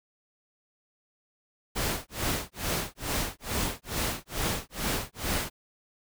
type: noise with tremolo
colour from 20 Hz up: pink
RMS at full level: -28 dBFS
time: 1.75-5.5 s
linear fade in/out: 20 ms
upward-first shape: sine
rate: 2.3 Hz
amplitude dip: 100%
effects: none